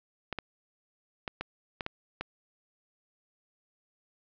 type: clicks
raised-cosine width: 0.3 ms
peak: -17 dBFS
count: 7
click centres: 0.327 / 0.387 / 1.278 / 1.41 / 1.808 / 1.864 / 2.21 s
effects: low-pass 4000 Hz 12 dB/octave